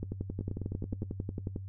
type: two click trains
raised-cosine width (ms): 3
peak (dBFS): -24 / -22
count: 7 / 18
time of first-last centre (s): 0.41-1.03 / 0.03-1.562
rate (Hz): 9.67 / 11.1
effects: noise-tail reverb RT60 0.1 s tail -17 dB re dry + added 96 Hz sine -39 dBFS peak until 1.68 s